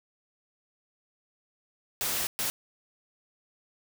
white noise bursts at uneven times, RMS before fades -30 dBFS, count 2, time 2.01-2.27 / 2.39-2.5 s, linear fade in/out 0 ms, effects none

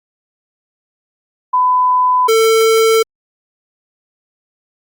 sine / square tone pair in turn, 1003 / 447 Hz, B5 / A4, +26 / +27 cents, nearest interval octave + major second, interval 1399 cents, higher first, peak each -9 dBFS, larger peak neither, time 1.53-2.28 / 2.28-3.03 s, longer neither, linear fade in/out 10 ms, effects Opus 48 kbps

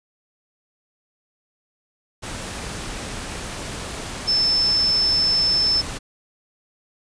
sine tone in noise, 5274 Hz, E8, in tune, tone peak -16 dBFS, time 4.27-5.82 s, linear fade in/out 20 ms, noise pink, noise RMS -31 dBFS, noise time 2.22-5.99 s, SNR +12 dB, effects resampled to 22050 Hz

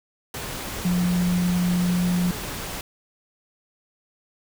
sine tone in noise, 177.8 Hz, F3, 31 cents sharp, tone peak -19 dBFS, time 0.85-2.31 s, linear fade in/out 2 ms, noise pink, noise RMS -32 dBFS, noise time 0.34-2.81 s, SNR +10 dB, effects none

